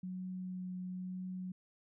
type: tone with vibrato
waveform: sine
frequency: 183.7 Hz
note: F#3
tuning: 12 cents flat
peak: -39 dBFS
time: 0.03-1.52 s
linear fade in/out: 5 ms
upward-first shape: triangle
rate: 1 Hz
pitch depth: 11 cents each way
effects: none